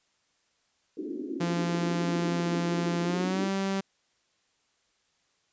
pink band-pass noise, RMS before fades -35 dBFS, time 0.97-3.49 s, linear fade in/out 5 ms, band 270 to 370 Hz, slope 48 dB/octave
sawtooth tone with pitch glide, 172 to 194.18 Hz, F3 to G3, -26 to -16 cents, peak -23 dBFS, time 1.4-3.81 s, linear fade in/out 10 ms, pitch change +210 cents, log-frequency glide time 3.03-3.44 s
effects white hiss -71 dBFS RMS until 5.52 s + resampled to 16000 Hz

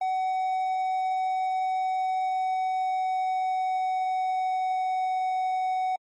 triangle tone with pitch glide, 751 to 746.7 Hz, F#5 to F#5, +26 to +16 cents, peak -22 dBFS, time 0.01-5.96 s, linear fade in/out 5 ms, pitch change -10 cents, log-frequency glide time 1.83-5.13 s, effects MP3 32 kbps

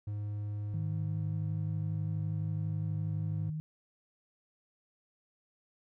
triangle tone, 103.8 Hz, G#2, in tune, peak -32 dBFS, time 0.07-3.5 s, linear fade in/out 5 ms
sine tone with vibrato, 155.9 Hz, D#3, 4 cents sharp, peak -34 dBFS, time 0.74-3.6 s, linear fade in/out 0 ms, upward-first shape sine, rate 5.3 Hz, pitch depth 19 cents each way
effects none

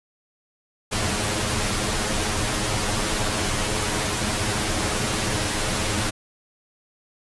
pink noise with comb filter, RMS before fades -24 dBFS, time 0.91-6.11 s, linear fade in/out 20 ms, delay 9.5 ms, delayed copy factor +0.75, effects resampled to 24000 Hz

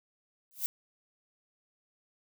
violet noise with exponential growth, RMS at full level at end -27 dBFS, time 0.51-0.66 s, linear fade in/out 0 ms, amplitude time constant 31 ms, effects none

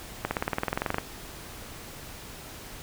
accelerating click train, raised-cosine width 0.5 ms, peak -11 dBFS, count 16, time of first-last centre 0.25-0.983 s, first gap 60 ms, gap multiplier 0.97, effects pink hiss -43 dBFS RMS until 2.82 s

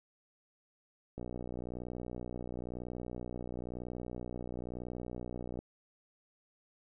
click train, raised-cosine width 2 ms, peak -28 dBFS, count 270, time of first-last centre 1.18-5.59 s, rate 61 Hz, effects none

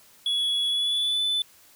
triangle tone with pitch glide, 3374 to 3503 Hz, G#7 to A7, +27 to -8 cents, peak -21 dBFS, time 0.26-1.42 s, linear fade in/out 2 ms, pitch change +65 cents, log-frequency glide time 0.68-1.22 s, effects white hiss -55 dBFS RMS until 1.75 s

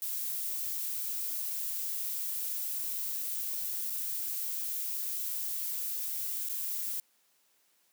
violet noise with dropouts, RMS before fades -35 dBFS, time 0.02-7 s, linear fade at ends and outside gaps 1 ms, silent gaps 3.899-3.903 / 6.488-6.495 s, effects white hiss -70 dBFS RMS until 7.92 s + high-pass 200 Hz 12 dB/octave

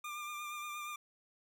25% pulse tone with vibrato, 1197 Hz, D6, 33 cents sharp, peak -37 dBFS, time 0.04-0.96 s, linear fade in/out 5 ms, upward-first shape triangle, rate 8.5 Hz, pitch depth 30 cents each way, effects none

